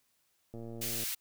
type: click train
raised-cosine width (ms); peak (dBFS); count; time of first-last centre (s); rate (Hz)
2; -32; 58; 0.54-1.036; 115
type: high-pass noise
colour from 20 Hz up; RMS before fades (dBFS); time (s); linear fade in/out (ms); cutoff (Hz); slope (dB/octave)
white; -36; 0.81-1.15; 10; 2000; 12
effects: white hiss -74 dBFS RMS until 1.2 s